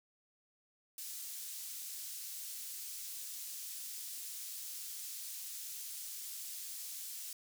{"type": "high-pass noise", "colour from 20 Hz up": "pink", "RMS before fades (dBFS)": -45, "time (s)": [0.98, 7.33], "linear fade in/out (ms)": 2, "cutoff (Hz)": 6200, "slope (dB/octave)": 12, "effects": []}